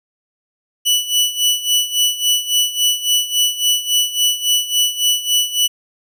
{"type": "tone with tremolo", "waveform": "sawtooth", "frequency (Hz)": 2960, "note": "F#7", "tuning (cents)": 0, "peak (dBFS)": -8, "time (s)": [0.85, 5.68], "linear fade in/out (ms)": 20, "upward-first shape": "sine", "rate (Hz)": 3.6, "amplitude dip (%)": 80, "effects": []}